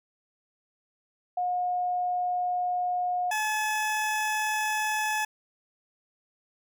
sine / 20% pulse tone pair in turn, 720 / 857.8 Hz, F#5 / A5, -47 / -44 cents, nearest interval minor third, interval 303 cents, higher second, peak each -25 / -21 dBFS, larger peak second, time 1.37-3.31 / 3.31-5.25 s, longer neither, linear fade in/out 5 ms, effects none

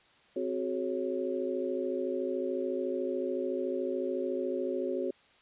sine tone cluster, 260.7 / 367.6 / 421.4 / 550 Hz, C4 / F#4 / G#4 / C#5, -6 / -11 / +25 / -14 cents, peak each -37 / -33 / -37 / -36 dBFS, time 0.36-5.11 s, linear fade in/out 5 ms, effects white hiss -62 dBFS RMS until 5.41 s + resampled to 8000 Hz

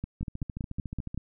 two click trains, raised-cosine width 5 ms, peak -23 / -20 dBFS, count 14 / 7, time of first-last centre 0.21-1.145 / 0.04-1.176 s, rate 13.9 / 5.28 Hz, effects none

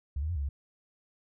sine tone with pitch steps, 70.1 / 77.1 / 87.6 / 71.2 / 69.9 Hz, C#2 / D#2 / F2 / C#2 / C#2, +20 / -15 / +6 / +47 / +15 cents, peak -29 dBFS, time 0.16-0.49 s, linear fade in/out 5 ms, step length 66 ms, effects none

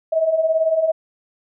sine beating tone pair, 627 / 645 Hz, D#5 / E5, +13 / -38 cents, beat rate 18 Hz, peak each -22 / -16 dBFS, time 0.12-0.92 s, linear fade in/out 10 ms, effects none

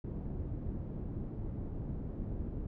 pink low-pass noise, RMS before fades -39 dBFS, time 0.04-2.67 s, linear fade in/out 5 ms, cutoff 280 Hz, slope 12 dB/octave, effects none

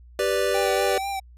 square chord, G major, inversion none, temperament equal, 392 / 493.9 / 587.3 Hz, G4 / B4 / D5, 0 / 0 / 0 cents, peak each -26 dBFS, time 0.19-0.98 s, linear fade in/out 2 ms
square tone with vibrato, 780 Hz, G5, 9 cents flat, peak -27 dBFS, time 0.54-1.2 s, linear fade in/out 10 ms, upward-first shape sine, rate 4.1 Hz, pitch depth 34 cents each way
effects added 60 Hz sine -45 dBFS peak until 1.37 s + resampled to 32000 Hz

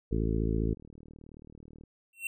harmonic tone, 55 Hz, A1, in tune, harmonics 1 / 2 / 3 / 4 / 5 / 6 / 7 / 8, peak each -30 / -33 / -35 / -36 / -37 / -38 / -38 / -39 dBFS, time 0.11-0.74 s, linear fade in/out 10 ms
click train, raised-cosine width 3 ms, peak -37 dBFS, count 49, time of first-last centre 0.59-1.837 s, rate 38.5 Hz
square tone with exponential growth, 2717 Hz, F7, 48 cents flat, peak -29 dBFS, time 2.13-2.27 s, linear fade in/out 2 ms, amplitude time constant 30 ms
effects none

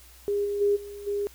sine tone with level steps, 406.9 Hz, G#4, 35 cents flat, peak -23 / -26 / -19 / -37 / -25 dBFS, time 0.28-1.27 s, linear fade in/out 0 ms, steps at 0.44 / 0.6 / 0.75 / 1.06 s, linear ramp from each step 20 ms, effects added 61 Hz sine -52 dBFS peak until 1.34 s + white hiss -53 dBFS RMS until 1.34 s

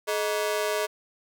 sawtooth ring-modulated tone, 525 Hz, C5, 6 cents sharp, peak -18 dBFS, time 0.07-0.87 s, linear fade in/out 20 ms, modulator 98.8 Hz, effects none

